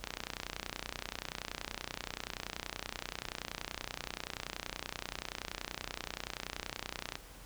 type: click train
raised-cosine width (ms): 0.2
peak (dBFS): -19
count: 218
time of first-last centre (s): 0.04-7.155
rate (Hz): 30.5
effects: added 44 Hz sine -54 dBFS peak until 7.45 s + pink hiss -54 dBFS RMS until 7.45 s